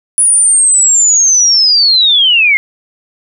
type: linear sweep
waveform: sine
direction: down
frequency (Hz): 9890 to 2093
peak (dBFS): -5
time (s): 0.18-2.57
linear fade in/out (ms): 0
effects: none